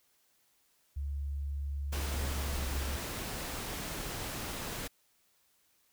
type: tone with pitch glide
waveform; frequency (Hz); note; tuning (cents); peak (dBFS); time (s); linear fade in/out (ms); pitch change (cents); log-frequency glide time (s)
sine; 70.7 to 68.29; C#2 to C#2; +35 to -25; -33; 0.96-2.97; 10; -60; 2.38-2.6
type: noise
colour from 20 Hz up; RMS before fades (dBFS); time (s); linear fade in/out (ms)
pink; -39; 1.92-4.88; 10
effects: white hiss -71 dBFS RMS until 5.92 s